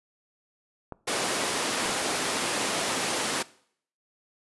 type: clicks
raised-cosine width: 1 ms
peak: -22 dBFS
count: 3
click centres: 0.923 / 1.859 / 1.895 s
type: high-pass noise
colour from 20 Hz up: pink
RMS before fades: -28 dBFS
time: 1.07-3.43 s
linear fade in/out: 10 ms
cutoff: 290 Hz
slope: 12 dB/octave
effects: noise-tail reverb RT60 0.6 s tail -20 dB re dry + resampled to 24000 Hz